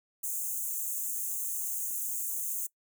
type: high-pass noise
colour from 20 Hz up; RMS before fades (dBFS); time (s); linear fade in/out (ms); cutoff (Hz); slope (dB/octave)
white; -34; 0.23-2.67; 10; 6300; 96
effects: noise-tail reverb RT60 0.1 s tail -21 dB re dry